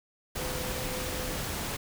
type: tone in noise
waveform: sine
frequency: 508 Hz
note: B4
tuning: 49 cents sharp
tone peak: -39 dBFS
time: 0.38-1.36 s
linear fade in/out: 10 ms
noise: pink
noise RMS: -34 dBFS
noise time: 0.35-1.77 s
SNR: -8 dB
effects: none